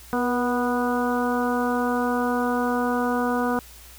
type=harmonic tone with a mistuned harmonic; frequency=245.8 Hz; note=B3; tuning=8 cents flat; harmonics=1 / 2 / 3 / 4 / 5 / 6; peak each=-24 / -27 / -29 / -30 / -31 / -32 dBFS; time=0.13-3.59 s; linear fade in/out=0 ms; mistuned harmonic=2; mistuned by=-26 cents; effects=added 60 Hz sine -47 dBFS peak until 3.98 s + white hiss -47 dBFS RMS until 3.98 s